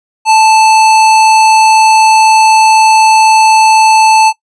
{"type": "tone", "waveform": "square", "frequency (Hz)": 878, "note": "A5", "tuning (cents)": -4, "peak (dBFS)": -4, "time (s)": [0.25, 4.33], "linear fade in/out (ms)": 50, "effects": ["noise-tail reverb RT60 0.1 s tail -19 dB re dry", "resampled to 22050 Hz"]}